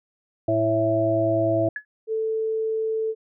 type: harmonic tone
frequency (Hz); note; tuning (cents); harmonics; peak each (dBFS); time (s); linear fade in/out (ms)
110; A2; 0; 1 / 3 / 5 / 6; -27 / -24 / -28 / -21; 0.48-1.69; 5
type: tone with exponential decay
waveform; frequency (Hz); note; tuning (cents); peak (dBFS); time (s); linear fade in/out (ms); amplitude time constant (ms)
sine; 1700; G#6; +40; -23; 1.76-1.85; 2; 18
type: tone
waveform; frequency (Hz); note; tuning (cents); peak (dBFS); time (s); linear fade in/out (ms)
sine; 441.7; A4; +7; -22; 2.07-3.15; 50
effects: none